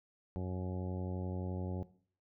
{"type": "harmonic tone with a mistuned harmonic", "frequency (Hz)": 91.6, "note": "F#2", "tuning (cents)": -17, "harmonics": [1, 2, 3, 4, 5, 6, 7, 8, 9], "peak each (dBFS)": [-38, -40, -47, -46, -50, -50, -57, -55, -56], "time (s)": [0.36, 1.83], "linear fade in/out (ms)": 0, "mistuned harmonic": 9, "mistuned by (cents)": 42, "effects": ["noise-tail reverb RT60 0.5 s tail -17 dB re dry"]}